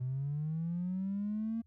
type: linear sweep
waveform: triangle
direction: up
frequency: 124.1 to 230 Hz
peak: -29 dBFS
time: 0-1.62 s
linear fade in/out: 20 ms
effects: tanh soft clip ceiling -30 dBFS + added 82 Hz sine -62 dBFS peak until 1.66 s